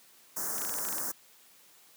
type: band-stop noise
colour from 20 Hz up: white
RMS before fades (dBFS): -34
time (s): 0.36-1.12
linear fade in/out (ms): 10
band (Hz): 1700 to 5500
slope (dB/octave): 48
type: clicks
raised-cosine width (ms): 0.2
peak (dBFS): -23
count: 10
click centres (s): 0.582 / 0.618 / 0.65 / 0.694 / 0.74 / 0.786 / 0.851 / 0.887 / 0.927 / 0.983
effects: white hiss -59 dBFS RMS until 1.96 s + high-pass 150 Hz 12 dB/octave

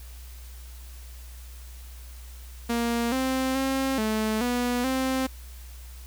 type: tone with pitch steps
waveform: sawtooth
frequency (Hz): 234.7 / 261.9 / 267.5 / 217.5 / 244.6 / 262.1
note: A#3 / C4 / C4 / A3 / B3 / C4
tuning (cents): +12 / +2 / +38 / -20 / -16 / +3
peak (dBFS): -20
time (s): 2.69-5.27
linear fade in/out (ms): 10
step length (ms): 430
effects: added 61 Hz sine -40 dBFS peak until 6.06 s + white hiss -51 dBFS RMS until 6.06 s

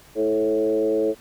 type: tone with frequency modulation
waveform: sine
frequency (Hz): 436.5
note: A4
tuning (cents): -14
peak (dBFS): -18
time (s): 0.15-1.15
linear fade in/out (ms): 50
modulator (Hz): 109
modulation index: 1.1
effects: pink hiss -50 dBFS RMS until 1.2 s

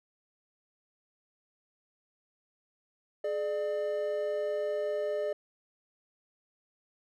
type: tone pair together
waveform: triangle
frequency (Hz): 422.8 / 598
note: G#4 / D5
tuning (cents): +31 / +31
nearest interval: tritone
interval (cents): 600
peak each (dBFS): -32 / -29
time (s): 3.24-5.33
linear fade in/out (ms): 5
effects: none

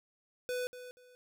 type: tone with echo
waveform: square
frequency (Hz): 497.7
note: B4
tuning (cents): +13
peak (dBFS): -34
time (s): 0.49-0.67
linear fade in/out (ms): 0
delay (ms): 240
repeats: 2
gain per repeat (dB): -12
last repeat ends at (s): 1.15
effects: none

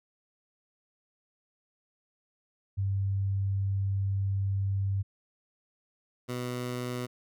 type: tone pair in turn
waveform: sine / 15% pulse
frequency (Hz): 98 / 123.73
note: G2 / B2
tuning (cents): 0 / +4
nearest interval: major third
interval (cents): 404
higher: second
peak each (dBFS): -26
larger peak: neither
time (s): 2.77-5.03 / 6.28-7.07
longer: first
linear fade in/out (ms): 20
effects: none

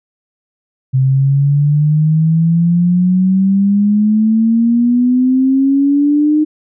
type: exponential sweep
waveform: sine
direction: up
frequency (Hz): 130.2 to 307.7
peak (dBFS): -8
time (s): 0.93-6.45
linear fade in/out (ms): 20
effects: none

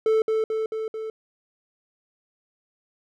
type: tone with echo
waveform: triangle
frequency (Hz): 440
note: A4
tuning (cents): 0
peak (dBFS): -15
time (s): 0.06-0.22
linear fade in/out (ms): 2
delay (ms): 220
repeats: 4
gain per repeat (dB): -3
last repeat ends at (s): 1.1
effects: none

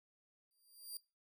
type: tone with exponential growth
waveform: 5% pulse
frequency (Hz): 4756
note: D8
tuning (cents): +21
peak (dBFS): -35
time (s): 0.51-0.97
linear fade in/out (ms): 1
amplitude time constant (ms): 100
effects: noise-tail reverb RT60 0.3 s tail -21 dB re dry

